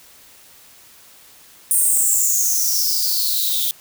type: noise with high-pass filter sweep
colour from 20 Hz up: violet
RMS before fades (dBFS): -18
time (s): 1.71-3.71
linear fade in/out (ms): 0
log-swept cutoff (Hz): 9300 to 3400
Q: 9.6
effects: white hiss -47 dBFS RMS until 3.8 s